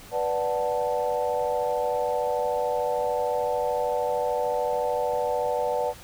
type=chord; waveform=sine; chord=B minor seventh; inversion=none; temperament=equal; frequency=493.9 / 587.3 / 740 / 880 Hz; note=B4 / D5 / F#5 / A5; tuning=0 / 0 / 0 / 0 cents; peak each=-27 / -28 / -31 / -30 dBFS; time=0.11-5.94 s; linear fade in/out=50 ms; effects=pink hiss -46 dBFS RMS until 6.03 s